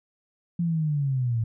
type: linear sweep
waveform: sine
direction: down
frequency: 174 to 110 Hz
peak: -22 dBFS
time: 0.59-1.44 s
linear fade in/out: 5 ms
effects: none